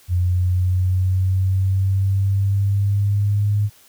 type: linear sweep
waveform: sine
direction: up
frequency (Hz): 88.9 to 103.83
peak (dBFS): -15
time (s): 0.08-3.7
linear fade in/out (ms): 50
effects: white hiss -51 dBFS RMS until 3.88 s